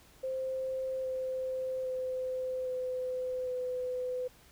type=tone with pitch steps; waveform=sine; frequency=523.3 / 518.2 / 513.1 / 508.1 / 503.1 Hz; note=C5 / C5 / C5 / B4 / B4; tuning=0 / -17 / -34 / +49 / +32 cents; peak=-32 dBFS; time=0.23-4.28 s; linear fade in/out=10 ms; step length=810 ms; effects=added 60 Hz sine -67 dBFS peak until 4.51 s + pink hiss -60 dBFS RMS until 4.51 s